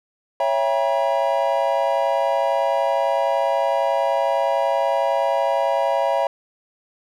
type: chord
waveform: triangle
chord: C# diminished seventh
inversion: none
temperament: just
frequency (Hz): 554.4 / 665.2 / 798.3 / 957.9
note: C#5 / E5 / G5 / Bb5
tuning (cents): 0 / +16 / +31 / +47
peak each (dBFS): -20 / -20 / -23 / -22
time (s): 0.4-6.27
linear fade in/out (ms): 2
effects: none